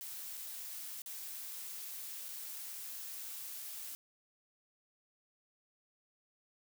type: noise with dropouts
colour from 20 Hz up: blue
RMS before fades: -45 dBFS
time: 0.01-3.95 s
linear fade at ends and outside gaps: 0 ms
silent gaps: 0.372-0.376 / 1.019-1.061 / 2.284-2.288 s
effects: none